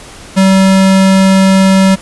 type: tone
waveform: square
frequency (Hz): 191.6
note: G3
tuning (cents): -39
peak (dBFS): -5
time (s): 0.36-1.96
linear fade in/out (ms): 20
effects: pink hiss -32 dBFS RMS until 2.01 s + resampled to 24000 Hz